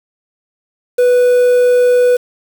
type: tone with quantisation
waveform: triangle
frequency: 493.9 Hz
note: B4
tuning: in tune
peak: -5 dBFS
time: 0.98-2.17 s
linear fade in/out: 10 ms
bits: 5
effects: none